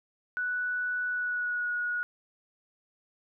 sine tone with pitch glide, 1480 to 1453.7 Hz, F#6 to F#6, 0 to -31 cents, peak -28 dBFS, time 0.37-2.03 s, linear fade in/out 0 ms, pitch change -31 cents, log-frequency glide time 1.07-1.71 s, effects none

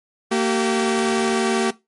sawtooth tone pair together, 228.7 / 384.6 Hz, A#3 / G4, -33 / -33 cents, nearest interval major sixth, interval 900 cents, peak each -16 dBFS, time 0.31-1.71 s, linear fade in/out 10 ms, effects noise-tail reverb RT60 0.2 s tail -18 dB re dry + MP3 48 kbps

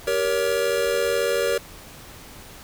square chord, G diminished, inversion none, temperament just, 392 / 470.4 / 564.5 Hz, G4 / Bb4 / Db5, 0 / +16 / +31 cents, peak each -28 / -24 / -25 dBFS, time 0.07-1.58 s, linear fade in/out 5 ms, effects pink hiss -43 dBFS RMS until 2.63 s

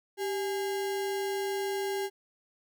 sine tone with sample-and-hold, 391.5 Hz, G4, 2 cents flat, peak -29 dBFS, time 0.17-2.1 s, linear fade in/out 50 ms, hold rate 1225 Hz, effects none

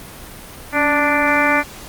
harmonic tone with a mistuned harmonic, 293.7 Hz, D4, in tune, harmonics 1 / 2 / 3 / 4 / 5 / 6 / 7 / 8, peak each -21 / -21 / -21 / -21 / -21 / -21 / -21 / -21 dBFS, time 0.72-1.64 s, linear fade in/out 50 ms, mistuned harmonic 1, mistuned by -56 cents, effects pink hiss -36 dBFS RMS until 1.88 s + Opus 32 kbps

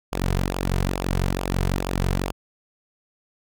sawtooth tone with flanger, 46.03 Hz, F#1, 8 cents flat, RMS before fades -24 dBFS, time 0.12-2.32 s, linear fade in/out 10 ms, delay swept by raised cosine 0.49 to 3.69 ms, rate 2.3 Hz, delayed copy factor -0.65, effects none

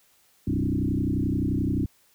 sine tone with frequency modulation, 190.7 Hz, G3, 47 cents flat, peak -22 dBFS, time 0.47-1.86 s, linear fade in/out 5 ms, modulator 31.5 Hz, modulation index 4.1, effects white hiss -62 dBFS RMS until 2.14 s

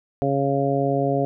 harmonic tone, 138.59 Hz, C#3, in tune, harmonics 1 / 2 / 3 / 4 / 5, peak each -25 / -25 / -25 / -25 / -25 dBFS, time 0.22-1.25 s, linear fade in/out 0 ms, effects none

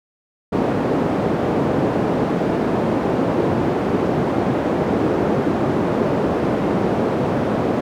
white band-pass noise, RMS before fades -19 dBFS, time 0.52-7.81 s, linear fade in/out 10 ms, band 140 to 450 Hz, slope 12 dB/octave, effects none

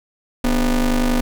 45% pulse ring-modulated tone, 135.4 Hz, C#3, 40 cents flat, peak -12 dBFS, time 0.44-1.21 s, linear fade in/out 5 ms, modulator 110 Hz, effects 7-bit

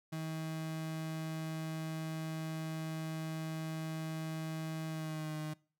35% pulse tone with pitch glide, 159.3 to 154.14 Hz, D#3 to D#3, +41 to -16 cents, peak -36 dBFS, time 0.12-5.54 s, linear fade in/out 10 ms, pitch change -57 cents, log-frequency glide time 4.88-5.37 s, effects noise-tail reverb RT60 0.4 s tail -23 dB re dry

